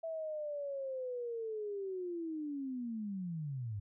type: linear sweep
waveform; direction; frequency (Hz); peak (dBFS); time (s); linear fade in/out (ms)
sine; down; 659.3 to 97; -37; 0.03-3.8; 10
effects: none